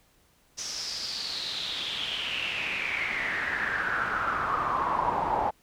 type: noise with band-pass filter sweep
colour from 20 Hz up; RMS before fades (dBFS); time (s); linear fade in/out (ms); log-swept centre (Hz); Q
brown; -30; 0.57-5.51; 20; 5800 to 810; 6.7
effects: pink hiss -64 dBFS RMS until 5.62 s